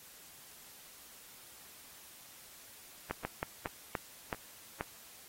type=slowing click train; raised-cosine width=0.5 ms; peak=-20 dBFS; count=7; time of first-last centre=3.11-4.809 s; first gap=140 ms; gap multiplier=1.28; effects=white hiss -55 dBFS RMS until 5.28 s + AAC 48 kbps